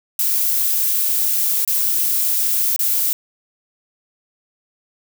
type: noise with dropouts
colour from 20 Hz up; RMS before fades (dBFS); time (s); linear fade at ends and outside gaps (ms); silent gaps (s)
violet; -18; 0.19-3.13; 1; 1.649-1.676 / 2.762-2.792
effects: none